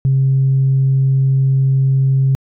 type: tone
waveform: sine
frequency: 134.3 Hz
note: C3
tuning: 46 cents sharp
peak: -9 dBFS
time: 0.05-2.35 s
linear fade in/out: 0 ms
effects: tanh soft clip ceiling -6 dBFS